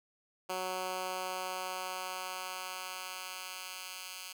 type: tone with high-pass filter sweep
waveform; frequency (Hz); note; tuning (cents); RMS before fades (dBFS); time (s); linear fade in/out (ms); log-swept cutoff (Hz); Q
10% pulse; 185; F#3; 0; -40; 0.49-4.33; 10; 410 to 2700; 0.72
effects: none